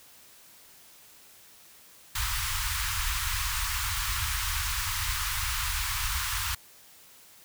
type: band-stop noise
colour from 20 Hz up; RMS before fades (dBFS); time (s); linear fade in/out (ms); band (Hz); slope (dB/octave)
pink; -30; 2.15-6.55; 5; 100 to 980; 48
effects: white hiss -54 dBFS RMS until 7.44 s